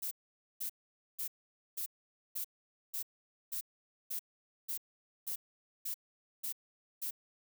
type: noise bursts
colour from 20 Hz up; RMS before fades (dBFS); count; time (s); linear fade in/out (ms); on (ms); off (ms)
violet; -38; 13; 0.02-7.109; 10; 93; 490
effects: none